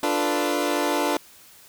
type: chord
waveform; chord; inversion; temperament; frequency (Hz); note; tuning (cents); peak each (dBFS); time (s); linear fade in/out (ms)
20% pulse; B half-diminished seventh; first; equal; 293.7 / 349.2 / 440 / 493.9; D4 / F4 / A4 / B4; 0 / 0 / 0 / 0; -20 / -22 / -25 / -24; 0.03-1.17; 2
effects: white hiss -50 dBFS RMS until 1.68 s